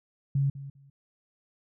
sine tone with echo, 138.59 Hz, C#3, in tune, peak -22 dBFS, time 0.35-0.5 s, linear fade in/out 5 ms, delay 200 ms, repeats 2, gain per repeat -15 dB, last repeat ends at 0.9 s, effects none

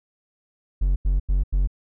triangle tone bursts, 46.07 Hz, F#1, 7 cents flat, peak -15 dBFS, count 4, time 0.81-1.674 s, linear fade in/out 10 ms, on 150 ms, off 88 ms, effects none

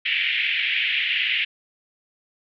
white band-pass noise, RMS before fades -23 dBFS, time 0.05-1.45 s, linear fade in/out 10 ms, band 1900 to 3100 Hz, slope 48 dB/octave, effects none

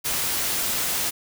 white noise, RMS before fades -25 dBFS, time 0.04-1.11 s, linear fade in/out 20 ms, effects none

